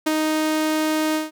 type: tone with ADSR envelope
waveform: sawtooth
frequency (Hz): 311.1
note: D#4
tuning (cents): 0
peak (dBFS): -12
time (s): 0.06-1.31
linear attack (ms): 10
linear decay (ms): 21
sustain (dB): -3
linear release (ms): 160
effects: none